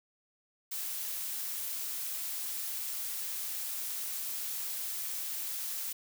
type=noise; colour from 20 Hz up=blue; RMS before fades=-37 dBFS; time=0.71-5.93 s; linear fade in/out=10 ms; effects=none